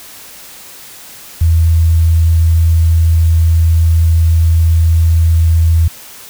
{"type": "tone", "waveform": "sine", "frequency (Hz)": 82.2, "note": "E2", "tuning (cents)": -4, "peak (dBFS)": -6, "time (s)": [1.41, 5.88], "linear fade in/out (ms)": 5, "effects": ["white hiss -34 dBFS RMS until 6.29 s"]}